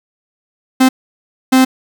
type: tone bursts at uneven times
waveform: 45% pulse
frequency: 260 Hz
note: C4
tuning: 11 cents flat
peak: -6 dBFS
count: 2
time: 0.8-0.89 / 1.52-1.65 s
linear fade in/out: 10 ms
effects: 7-bit